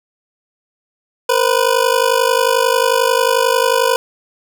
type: ring-modulated tone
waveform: 25% pulse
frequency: 493.9 Hz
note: B4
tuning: in tune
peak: -5 dBFS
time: 1.29-3.96 s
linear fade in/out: 0 ms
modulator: 25.6 Hz
effects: none